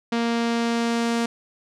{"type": "tone with low-pass filter sweep", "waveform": "sawtooth", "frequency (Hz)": 233.1, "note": "A#3", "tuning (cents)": 0, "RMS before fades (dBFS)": -23, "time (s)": [0.12, 1.26], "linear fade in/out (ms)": 5, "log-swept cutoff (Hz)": [4600, 7800], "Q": 0.95, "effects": []}